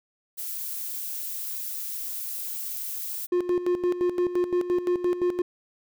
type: noise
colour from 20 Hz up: violet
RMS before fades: -33 dBFS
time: 0.37-3.27 s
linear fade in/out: 20 ms
type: tone with tremolo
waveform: triangle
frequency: 355.9 Hz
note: F4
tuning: 33 cents sharp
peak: -18 dBFS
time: 3.32-5.42 s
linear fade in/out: 5 ms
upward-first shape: square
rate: 5.8 Hz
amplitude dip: 70%
effects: none